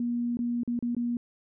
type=tone with dropouts; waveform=sine; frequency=239.1 Hz; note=A#3; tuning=44 cents sharp; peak=-26 dBFS; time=0-1.17 s; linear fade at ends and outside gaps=2 ms; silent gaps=0.371-0.39 / 0.634-0.676 / 0.791-0.825 / 0.949-0.966 s; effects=none